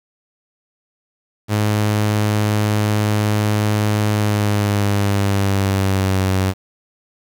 sawtooth tone with pitch glide, 105.4 to 94.99 Hz, G#2 to F#2, +26 to +46 cents, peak -11 dBFS, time 1.48-6.54 s, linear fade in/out 50 ms, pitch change -180 cents, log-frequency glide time 4.13-6.25 s, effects 7-bit

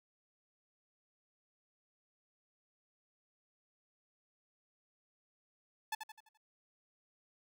sawtooth tone with echo, 868 Hz, A5, 24 cents flat, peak -31 dBFS, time 5.92-5.95 s, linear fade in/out 5 ms, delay 85 ms, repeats 5, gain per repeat -7 dB, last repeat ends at 6.375 s, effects none

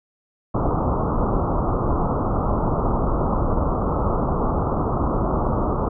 pink low-pass noise, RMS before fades -21 dBFS, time 0.54-5.89 s, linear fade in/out 10 ms, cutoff 1300 Hz, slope 96 dB/octave, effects none

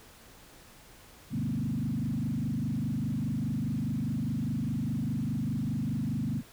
sine tone with frequency modulation, 185 Hz, F#3, in tune, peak -28 dBFS, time 1.3-6.43 s, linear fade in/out 50 ms, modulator 24.9 Hz, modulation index 3, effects pink hiss -54 dBFS RMS until 6.52 s

